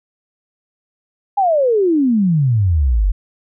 sine exponential sweep, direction down, 830.6 to 43.65 Hz, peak -11 dBFS, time 1.37-3.12 s, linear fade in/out 10 ms, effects none

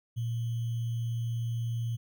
sine tone with sample-and-hold, 116.54 Hz, A#2, in tune, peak -29 dBFS, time 0.16-1.97 s, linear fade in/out 20 ms, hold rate 3150 Hz, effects none

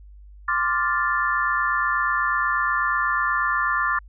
sine chord, D minor seventh, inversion third, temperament equal, 1046.5 / 1174.7 / 1396.9 / 1760 Hz, C6 / D6 / F6 / A6, 0 / 0 / 0 / 0 cents, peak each -27 / -24 / -26 / -24 dBFS, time 0.48-3.99 s, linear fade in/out 5 ms, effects added 50 Hz sine -42 dBFS peak until 4.08 s

